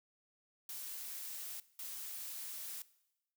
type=noise bursts at uneven times; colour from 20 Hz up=blue; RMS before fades=-45 dBFS; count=2; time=0.69-1.6 / 1.79-2.82 s; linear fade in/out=2 ms; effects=noise-tail reverb RT60 0.9 s tail -19 dB re dry